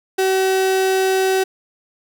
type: tone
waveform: 35% pulse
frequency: 380 Hz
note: F#4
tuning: 46 cents sharp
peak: -13 dBFS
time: 0.18-1.44 s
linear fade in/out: 10 ms
effects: none